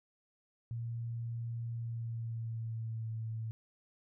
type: tone with pitch glide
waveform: sine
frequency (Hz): 116.54 to 111.86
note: A#2 to A2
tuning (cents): 0 to +29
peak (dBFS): -36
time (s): 0.71-3.51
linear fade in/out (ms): 0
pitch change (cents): -71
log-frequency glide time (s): 1.71-3.1
effects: none